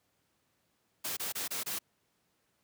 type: noise bursts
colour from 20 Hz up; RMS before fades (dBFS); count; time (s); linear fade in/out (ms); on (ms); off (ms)
white; -36; 5; 1.04-1.79; 10; 130; 25
effects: pink hiss -75 dBFS RMS until 2.63 s + high-pass 100 Hz 12 dB/octave